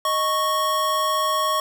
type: tone pair together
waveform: square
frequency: 620.7 / 1106 Hz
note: D#5 / C#6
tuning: -4 / -4 cents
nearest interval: minor seventh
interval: 1000 cents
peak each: -27 / -21 dBFS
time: 0.05-1.6 s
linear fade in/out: 2 ms
effects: none